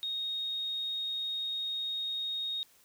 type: tone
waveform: sine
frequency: 3729 Hz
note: A#7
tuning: in tune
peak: -32 dBFS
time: 0.03-2.63 s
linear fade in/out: 0 ms
effects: white hiss -63 dBFS RMS until 2.84 s